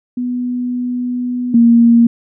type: tone pair in turn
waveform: sine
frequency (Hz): 246.9 / 233.9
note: B3 / A#3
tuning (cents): 0 / +6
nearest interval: minor second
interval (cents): 94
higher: first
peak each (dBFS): -16 / -5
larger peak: second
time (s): 0.17-1.54 / 1.54-2.07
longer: first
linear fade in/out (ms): 5
effects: none